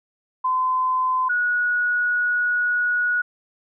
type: tone pair in turn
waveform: sine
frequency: 1025 / 1458.7 Hz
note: C6 / F#6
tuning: -36 / -25 cents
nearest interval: tritone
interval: 611 cents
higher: second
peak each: -18 dBFS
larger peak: neither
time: 0.44-1.29 / 1.29-3.22 s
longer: second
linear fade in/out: 10 ms
effects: none